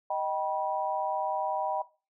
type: chord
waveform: sine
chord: Eb augmented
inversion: none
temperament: just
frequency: 622.3 / 777.8 / 972.3 Hz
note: Eb5 / G5 / B5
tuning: 0 / -14 / -27 cents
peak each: -33 / -31 / -33 dBFS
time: 0.1-1.82 s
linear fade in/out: 5 ms
effects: noise-tail reverb RT60 0.3 s tail -17 dB re dry